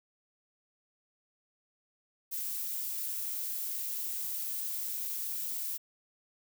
violet noise, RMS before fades -36 dBFS, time 2.31-5.78 s, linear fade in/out 20 ms, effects none

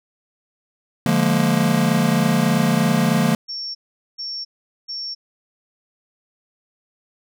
square chord, Bb dominant seventh, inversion first, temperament just, 145.68 / 174.81 / 209.8 / 233.1 Hz, D3 / F3 / Ab3 / Bb3, -14 / +2 / +18 / 0 cents, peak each -23 / -21 / -22 / -21 dBFS, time 1.06-3.35 s, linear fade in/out 2 ms
sine tone bursts, 5470 Hz, F8, 37 cents flat, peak -26 dBFS, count 3, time 3.48-5.15 s, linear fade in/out 20 ms, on 270 ms, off 430 ms
effects none

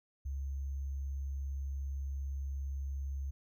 sine tone with sample-and-hold, 68.7 Hz, C#2, 15 cents flat, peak -35 dBFS, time 0.25-3.31 s, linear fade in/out 10 ms, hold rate 6300 Hz, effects none

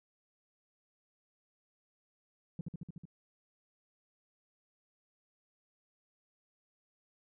sine tone with echo, 166.7 Hz, E3, 20 cents sharp, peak -32 dBFS, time 2.59-2.61 s, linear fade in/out 2 ms, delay 74 ms, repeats 6, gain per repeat -2 dB, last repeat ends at 3.054 s, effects tanh soft clip ceiling -34 dBFS

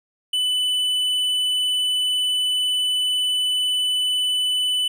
sine tone with tanh clipping, 2994 Hz, F#7, 20 cents sharp, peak -20 dBFS, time 0.33-4.88 s, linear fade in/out 5 ms, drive 8 dB, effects none

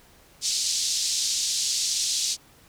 pink band-pass noise, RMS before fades -26 dBFS, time 0.41-2.37 s, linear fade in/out 50 ms, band 4200 to 7500 Hz, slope 24 dB/octave, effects pink hiss -55 dBFS RMS until 2.68 s

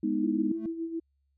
sine chord, G# minor, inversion none, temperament equal, 207.7 / 246.9 / 311.1 Hz, G#3 / B3 / D#4, 0 / 0 / 0 cents, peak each -31 / -31 / -28 dBFS, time 0.03-0.52 s, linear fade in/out 5 ms
sine tone with tremolo, 329.6 Hz, E4, in tune, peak -29 dBFS, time 0.23-1 s, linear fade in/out 10 ms, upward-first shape sine, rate 7.1 Hz, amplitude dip 60%
triangle tone with exponential growth, 220 Hz, A3, in tune, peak -28 dBFS, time 0.47-0.66 s, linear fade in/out 2 ms, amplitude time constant 40 ms
effects added 69 Hz sine -70 dBFS peak until 1.37 s

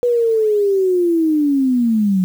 sine linear sweep, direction down, 490.5 to 180.3 Hz, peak -12 dBFS, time 0.03-2.24 s, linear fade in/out 0 ms, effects 7-bit

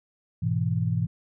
sine chord, E major, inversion first, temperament equal, 103.83 / 123.47 / 164.81 Hz, G#2 / B2 / E3, 0 / 0 / 0 cents, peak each -27 dBFS, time 0.42-1.07 s, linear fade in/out 10 ms, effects none

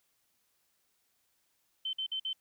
sine tone bursts, 3084 Hz, G7, 29 cents flat, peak -32 dBFS, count 4, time 1.85-2.331 s, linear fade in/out 5 ms, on 82 ms, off 51 ms, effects white hiss -75 dBFS RMS until 2.4 s

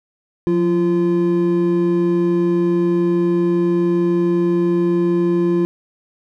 triangle tone pair together, 176.89 / 344.1 Hz, F3 / F4, +22 / -26 cents, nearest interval octave, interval 1152 cents, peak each -17 / -13 dBFS, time 0.47-5.65 s, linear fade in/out 0 ms, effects none

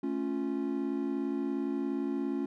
triangle chord, A augmented, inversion none, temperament equal, 220 / 277.2 / 349.2 Hz, A3 / C#4 / E#4, 0 / 0 / 0 cents, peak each -35 / -30 / -34 dBFS, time 0.03-2.46 s, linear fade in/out 5 ms, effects none

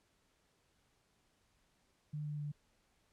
sine tone with pitch steps, 150 / 148.53 / 147.08 Hz, D3 / D3 / D3, +37 / +20 / +3 cents, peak -38 dBFS, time 2.13-2.52 s, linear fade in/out 10 ms, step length 130 ms, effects pink hiss -75 dBFS RMS until 3.12 s + low-pass 10000 Hz 12 dB/octave

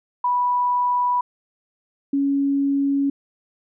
sine tone pair in turn, 983 / 278.6 Hz, B5 / C#4, -8 / +9 cents, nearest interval octave + minor seventh, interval 2183 cents, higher first, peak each -17 / -17 dBFS, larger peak neither, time 0.24-1.21 / 2.13-3.1 s, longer neither, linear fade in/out 5 ms, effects none

